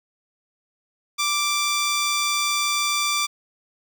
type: tone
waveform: 10% pulse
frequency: 1174.7 Hz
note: D6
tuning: in tune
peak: -12 dBFS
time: 1.18-3.27 s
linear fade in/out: 20 ms
effects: none